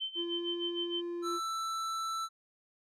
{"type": "tone with tremolo", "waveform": "sine", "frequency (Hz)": 3088, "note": "G7", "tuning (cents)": -27, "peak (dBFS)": -32, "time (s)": [0, 1.02], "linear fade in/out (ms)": 20, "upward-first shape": "sine", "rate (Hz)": 6.5, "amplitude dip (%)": 85}
{"type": "tone with pitch glide", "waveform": "triangle", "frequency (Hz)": [343, 345.8], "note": ["F4", "F4"], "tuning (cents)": [-31, -17], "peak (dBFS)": -33, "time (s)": [0.15, 1.4], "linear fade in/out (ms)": 50, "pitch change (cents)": 14, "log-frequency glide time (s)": [0.31, 0.47]}
{"type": "tone", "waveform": "square", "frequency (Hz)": 1326, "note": "E6", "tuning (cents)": 10, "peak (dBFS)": -34, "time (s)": [1.22, 2.29], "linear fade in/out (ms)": 50}
{"effects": ["low-pass 9000 Hz 12 dB/octave"]}